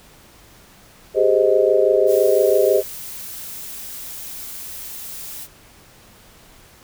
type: chord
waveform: sine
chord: Ab major seventh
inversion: third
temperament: just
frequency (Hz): 389.3 / 415.3 / 519.1 / 623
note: G4 / Ab4 / C5 / Eb5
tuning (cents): -12 / 0 / -14 / +2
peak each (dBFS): -18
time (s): 1.14-2.83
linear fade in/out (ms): 50
type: noise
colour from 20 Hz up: blue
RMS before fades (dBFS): -33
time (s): 2.06-5.48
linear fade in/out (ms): 50
effects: pink hiss -48 dBFS RMS until 6.83 s